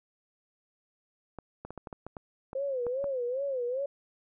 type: clicks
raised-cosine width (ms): 1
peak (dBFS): -26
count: 11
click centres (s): 1.387 / 1.65 / 1.706 / 1.777 / 1.872 / 1.928 / 2.066 / 2.168 / 2.531 / 2.867 / 3.042
type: tone with vibrato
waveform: sine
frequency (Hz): 520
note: C5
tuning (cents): -11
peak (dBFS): -29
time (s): 2.55-3.86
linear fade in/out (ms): 5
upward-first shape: sine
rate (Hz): 2.5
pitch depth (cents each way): 140
effects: none